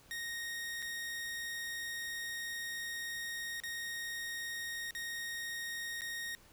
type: tone with dropouts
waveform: sawtooth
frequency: 1863 Hz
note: A#6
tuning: 2 cents flat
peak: -35 dBFS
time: 0.11-6.35 s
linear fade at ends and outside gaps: 0 ms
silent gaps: 0.821-0.825 / 3.601-3.636 / 4.908-4.95 / 6.009-6.018 s
effects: pink hiss -62 dBFS RMS until 6.52 s